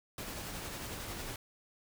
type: noise with tremolo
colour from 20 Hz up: pink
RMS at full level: -41 dBFS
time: 0.18-1.36 s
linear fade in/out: 2 ms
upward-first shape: sine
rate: 11 Hz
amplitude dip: 25%
effects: none